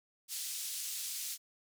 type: band-pass noise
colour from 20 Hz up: white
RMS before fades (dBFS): -40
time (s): 0.28-1.38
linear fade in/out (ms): 50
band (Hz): 3900 to 11000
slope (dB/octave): 12
effects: none